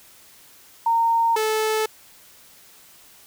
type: tone pair in turn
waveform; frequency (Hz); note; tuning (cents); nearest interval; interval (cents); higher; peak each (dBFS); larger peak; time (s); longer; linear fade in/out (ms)
sine / sawtooth; 920 / 435.4; A#5 / A4; -23 / -18; octave + minor second; 1295; first; -16; neither; 0.86-1.36 / 1.36-1.86; neither; 5
effects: white hiss -50 dBFS RMS until 3.26 s